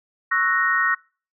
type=chord; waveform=sine; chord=F# dominant seventh; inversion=second; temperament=equal; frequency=1108.7 / 1318.5 / 1480 / 1864.7 Hz; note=C#6 / E6 / F#6 / A#6; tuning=0 / 0 / 0 / 0 cents; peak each=-25 / -25 / -24 / -20 dBFS; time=0.31-0.95 s; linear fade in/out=10 ms; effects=noise-tail reverb RT60 0.4 s tail -26 dB re dry